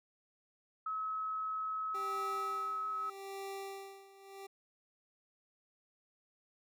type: tone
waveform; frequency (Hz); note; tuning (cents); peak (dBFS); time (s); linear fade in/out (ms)
sine; 1286; E6; -43; -35; 0.86-3.1; 5
type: tone with tremolo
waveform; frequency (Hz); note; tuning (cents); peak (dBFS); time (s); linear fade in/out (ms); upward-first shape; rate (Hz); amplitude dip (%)
25% pulse; 391.6; G4; -2; -37; 1.94-4.47; 10; sine; 0.8; 85
effects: none